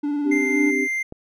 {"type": "tone with vibrato", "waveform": "triangle", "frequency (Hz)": 290.9, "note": "D4", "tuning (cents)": -16, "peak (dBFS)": -19, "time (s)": [0.03, 0.71], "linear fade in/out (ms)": 10, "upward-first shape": "square", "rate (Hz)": 19, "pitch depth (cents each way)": 25}
{"type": "chord", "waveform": "sine", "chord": "C suspended second", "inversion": "none", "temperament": "equal", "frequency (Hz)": [261.6, 293.7, 392], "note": ["C4", "D4", "G4"], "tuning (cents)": [0, 0, 0], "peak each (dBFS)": -25, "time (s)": [0.24, 0.88], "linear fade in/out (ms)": 50}
{"type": "tone", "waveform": "triangle", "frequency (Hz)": 2093, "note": "C7", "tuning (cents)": 0, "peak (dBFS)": -20, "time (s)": [0.31, 1.03], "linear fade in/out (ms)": 10}
{"type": "click", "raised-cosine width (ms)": 2, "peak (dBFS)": -22, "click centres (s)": 1.124}
{"effects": []}